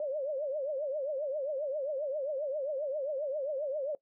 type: tone with vibrato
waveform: sine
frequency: 570 Hz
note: C#5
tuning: 48 cents sharp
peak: -31 dBFS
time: 0-3.95 s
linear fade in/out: 2 ms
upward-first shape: triangle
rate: 7.5 Hz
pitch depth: 180 cents each way
effects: noise-tail reverb RT60 0.1 s tail -19 dB re dry